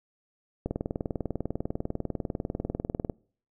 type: click train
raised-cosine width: 2 ms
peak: -16 dBFS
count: 50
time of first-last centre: 0.66-3.098 s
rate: 20.1 Hz
effects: noise-tail reverb RT60 0.5 s tail -25 dB re dry